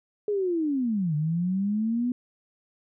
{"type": "linear two-way sweep", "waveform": "sine", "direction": "down then up", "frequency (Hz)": [424.2, 146.83, 250.3], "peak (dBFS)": -23, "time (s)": [0.28, 2.12], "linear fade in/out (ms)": 2, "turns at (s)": 1.15, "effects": []}